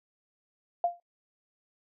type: tone with exponential decay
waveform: sine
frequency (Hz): 696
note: F5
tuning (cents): -6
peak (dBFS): -20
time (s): 0.84-1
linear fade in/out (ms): 2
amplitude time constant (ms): 33
effects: noise-tail reverb RT60 0.1 s tail -19 dB re dry